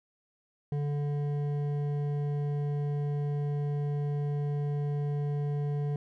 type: tone with hard clipping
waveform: sine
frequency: 145.2 Hz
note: D3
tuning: 19 cents flat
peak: -30 dBFS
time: 0.72-5.96 s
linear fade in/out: 2 ms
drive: 9 dB
effects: none